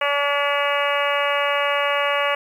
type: harmonic tone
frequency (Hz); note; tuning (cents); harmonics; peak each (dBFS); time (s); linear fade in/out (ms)
285.6; D4; -48; 2 / 3 / 4 / 5 / 6 / 7 / 8 / 9 / 10; -23 / -29 / -24 / -30 / -29 / -28 / -28 / -31 / -28; 0.01-2.35; 5
effects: 8-bit